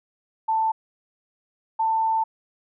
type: tone pair in turn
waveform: sine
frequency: 886 / 890.9 Hz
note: A5 / A5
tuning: +12 / +21 cents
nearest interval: unison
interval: 9 cents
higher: second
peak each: -19 dBFS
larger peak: neither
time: 0.48-0.72 / 1.79-2.24 s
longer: second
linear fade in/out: 10 ms
effects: none